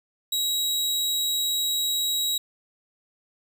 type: tone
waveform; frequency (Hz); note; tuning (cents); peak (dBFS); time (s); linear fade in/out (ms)
sawtooth; 3846; B7; -47; -20; 0.32-2.38; 5
effects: none